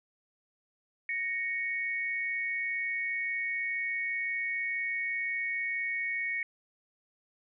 sine tone pair together, 1874.1 / 2219 Hz, A#6 / C#7, +9 / +1 cents, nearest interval minor third, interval 292 cents, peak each -34 / -32 dBFS, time 1.09-6.43 s, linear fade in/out 2 ms, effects none

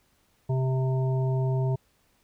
harmonic tone, 130.81 Hz, C3, in tune, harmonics 1 / 3 / 5 / 7, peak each -23 / -33 / -37 / -40 dBFS, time 0.49-1.76 s, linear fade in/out 10 ms, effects pink hiss -67 dBFS RMS until 2.23 s

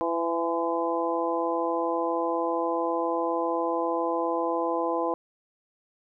harmonic tone with a mistuned harmonic, 167.4 Hz, E3, 27 cents sharp, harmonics 2 / 3 / 4 / 5 / 6, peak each -30 / -29 / -32 / -32 / -31 dBFS, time 0.01-5.14 s, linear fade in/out 0 ms, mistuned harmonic 6, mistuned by +27 cents, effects none

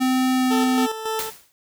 square tone with pitch glide, 257.7 to 255.9 Hz, C4 to C4, -26 to -38 cents, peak -18 dBFS, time 0-0.87 s, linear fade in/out 20 ms, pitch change -12 cents, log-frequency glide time 0.35-0.45 s
20% pulse tone with tremolo, 441 Hz, A4, 4 cents sharp, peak -18 dBFS, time 0.5-1.31 s, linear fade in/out 20 ms, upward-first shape square, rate 3.6 Hz, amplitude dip 55%
white noise with exponential decay, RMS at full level -25 dBFS, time 1.19-1.52 s, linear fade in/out 0 ms, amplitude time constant 71 ms
effects none

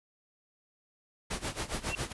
pink noise with tremolo, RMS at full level -33 dBFS, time 1.3-2.13 s, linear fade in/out 10 ms, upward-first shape sine, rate 7.3 Hz, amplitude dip 85%
sine tone with exponential growth, 2727 Hz, F7, 42 cents flat, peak -27 dBFS, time 1.84-1.95 s, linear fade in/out 1 ms, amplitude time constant 22 ms
effects resampled to 24000 Hz

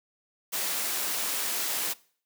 white high-pass noise, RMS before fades -30 dBFS, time 0.52-1.94 s, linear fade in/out 20 ms, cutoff 260 Hz, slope 12 dB/octave, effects noise-tail reverb RT60 0.5 s tail -22 dB re dry

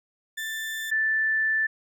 35% pulse / sine tone pair in turn, 1771 / 1761.4 Hz, A6 / A6, +11 / +1 cents, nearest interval unison, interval 10 cents, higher first, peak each -28 / -21 dBFS, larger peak second, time 0.37-0.91 / 0.91-1.67 s, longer second, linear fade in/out 10 ms, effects none

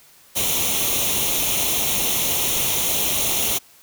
white noise with comb filter, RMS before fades -21 dBFS, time 0.35-3.59 s, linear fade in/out 20 ms, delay 0.31 ms, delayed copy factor +0.7, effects white hiss -51 dBFS RMS until 3.82 s

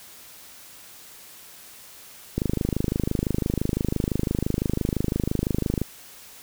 click train, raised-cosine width 3 ms, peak -10 dBFS, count 90, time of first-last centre 2.38-5.816 s, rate 25.9 Hz, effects white hiss -46 dBFS RMS until 6.42 s

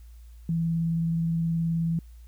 sine tone with vibrato, 165.6 Hz, E3, 8 cents sharp, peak -23 dBFS, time 0.49-1.99 s, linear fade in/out 2 ms, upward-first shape square, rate 19 Hz, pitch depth 11 cents each way, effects added 58 Hz sine -44 dBFS peak until 2.27 s + white hiss -65 dBFS RMS until 2.27 s

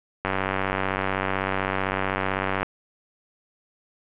click train, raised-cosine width 0.5 ms, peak -9 dBFS, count 229, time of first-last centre 0.25-2.63 s, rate 95.8 Hz, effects resampled to 8000 Hz + 8-bit

